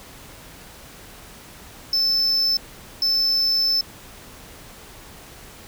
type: tone bursts at uneven times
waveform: triangle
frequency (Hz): 5274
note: E8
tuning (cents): 0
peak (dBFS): -16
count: 2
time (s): 1.93-2.57 / 3.02-3.81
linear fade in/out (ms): 2
effects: pink hiss -43 dBFS RMS until 5.67 s